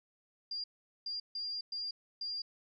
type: tone bursts at uneven times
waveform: sine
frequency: 4797 Hz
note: D8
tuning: 36 cents sharp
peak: -36 dBFS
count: 5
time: 0.51-0.64 / 1.06-1.2 / 1.35-1.61 / 1.72-1.91 / 2.21-2.42 s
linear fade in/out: 5 ms
effects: none